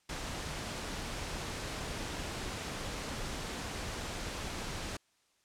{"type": "noise", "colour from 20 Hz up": "pink", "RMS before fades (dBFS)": -39, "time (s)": [0.09, 4.97], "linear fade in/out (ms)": 5, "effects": ["white hiss -72 dBFS RMS until 5.44 s", "low-pass 8000 Hz 12 dB/octave"]}